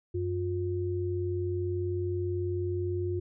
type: tone pair together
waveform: sine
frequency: 93.98 / 355.6 Hz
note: F#2 / F4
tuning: +28 / +31 cents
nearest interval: octave + major seventh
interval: 2303 cents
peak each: -31 / -31 dBFS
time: 0.14-3.2 s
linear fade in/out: 10 ms
effects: none